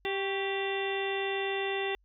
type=harmonic tone with a mistuned harmonic; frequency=392 Hz; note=G4; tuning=in tune; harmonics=1 / 2 / 3 / 4 / 5 / 6 / 7 / 8 / 9; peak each=-32 / -37 / -45 / -46 / -37 / -47 / -38 / -49 / -41 dBFS; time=0.05-1.95 s; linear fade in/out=0 ms; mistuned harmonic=3; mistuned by=-76 cents; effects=added 48 Hz sine -64 dBFS peak until 2.04 s